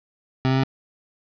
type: tone with pitch steps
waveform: 25% pulse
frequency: 131 / 132.29 / 133.6 Hz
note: C3 / C3 / C3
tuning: +2 / +19 / +36 cents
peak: -14 dBFS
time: 0.45-0.636 s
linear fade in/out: 0 ms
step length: 62 ms
effects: resampled to 11025 Hz + 7-bit